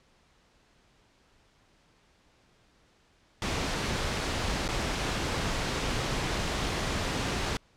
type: noise with dropouts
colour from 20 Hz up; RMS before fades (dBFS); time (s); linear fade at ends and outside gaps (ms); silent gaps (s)
pink; -30; 3.42-7.57; 1; 4.679-4.688
effects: pink hiss -64 dBFS RMS until 7.76 s + low-pass 6000 Hz 12 dB/octave